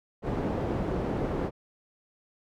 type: low-pass noise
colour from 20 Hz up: white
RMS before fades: -30 dBFS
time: 0.22-1.51 s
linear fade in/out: 50 ms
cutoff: 450 Hz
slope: 12 dB/octave
effects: none